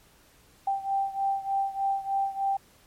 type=beating tone pair; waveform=sine; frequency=784 / 787.3 Hz; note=G5 / G5; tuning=0 / +7 cents; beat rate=3.3 Hz; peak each=-27 / -30 dBFS; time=0.67-2.57 s; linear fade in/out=5 ms; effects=pink hiss -59 dBFS RMS until 2.86 s + MP3 64 kbps